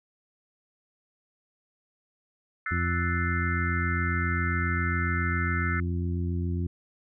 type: chord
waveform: sine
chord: F# half-diminished seventh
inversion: third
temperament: equal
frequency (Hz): 1318.5 / 1480 / 1760 / 2093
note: E6 / F#6 / A6 / C7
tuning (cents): 0 / 0 / 0 / 0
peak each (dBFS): -34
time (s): 2.66-5.8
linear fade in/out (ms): 2
type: harmonic tone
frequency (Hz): 87.31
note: F2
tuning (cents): 0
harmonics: 1 / 2 / 3 / 4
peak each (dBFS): -27 / -33 / -37 / -39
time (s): 2.71-6.67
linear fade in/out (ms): 5
effects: none